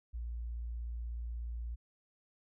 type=tone; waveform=sine; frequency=58.27 Hz; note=A#1; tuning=in tune; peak=-37 dBFS; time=0.13-1.76 s; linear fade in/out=20 ms; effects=none